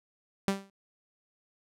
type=tone with exponential decay; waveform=sawtooth; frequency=196 Hz; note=G3; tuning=in tune; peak=-19 dBFS; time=0.48-0.7 s; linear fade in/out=0 ms; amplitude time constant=47 ms; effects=low-pass 11000 Hz 12 dB/octave